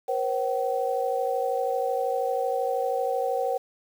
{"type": "tone cluster", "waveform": "sine", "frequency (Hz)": [481.2, 534, 763], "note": ["B4", "C5", "G5"], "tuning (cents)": [-45, 35, -47], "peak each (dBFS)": -28, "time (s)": [0.08, 3.58], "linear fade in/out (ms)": 10, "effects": ["8-bit"]}